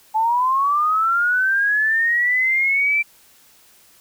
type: linear sweep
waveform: sine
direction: up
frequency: 859 to 2351 Hz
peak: -15 dBFS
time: 0.14-3.03 s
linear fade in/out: 20 ms
effects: white hiss -52 dBFS RMS until 4 s